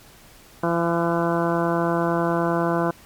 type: harmonic tone with a mistuned harmonic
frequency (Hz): 169.4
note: E3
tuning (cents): +48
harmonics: 1 / 2 / 3 / 4 / 5 / 6 / 7 / 8 / 9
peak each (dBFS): -25 / -24 / -27 / -26 / -32 / -28 / -33 / -34 / -33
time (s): 0.63-2.91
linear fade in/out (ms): 5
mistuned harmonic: 9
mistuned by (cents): -31
effects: pink hiss -49 dBFS RMS until 3.05 s + MP3 96 kbps